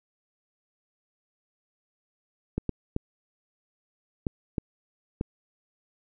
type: clicks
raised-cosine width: 3 ms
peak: -14 dBFS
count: 6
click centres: 2.58 / 2.693 / 2.964 / 4.268 / 4.582 / 5.211 s
effects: none